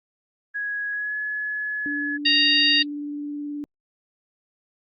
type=tone with pitch glide; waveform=sine; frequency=1664 to 1700.9 Hz; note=G#6 to G#6; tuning=+3 to +41 cents; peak=-25 dBFS; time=0.54-2.18 s; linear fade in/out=20 ms; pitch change=+38 cents; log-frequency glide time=0.91-1.15 s
type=tone with vibrato; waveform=sine; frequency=291.9 Hz; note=D4; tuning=10 cents flat; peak=-28 dBFS; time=1.86-3.64 s; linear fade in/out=0 ms; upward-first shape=square; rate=19 Hz; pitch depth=9 cents each way
type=harmonic tone; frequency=932.3 Hz; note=A#5; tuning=in tune; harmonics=2 / 3 / 4 / 5; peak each=-23 / -20 / -21 / -22 dBFS; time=2.25-2.83 s; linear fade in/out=10 ms
effects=Opus 24 kbps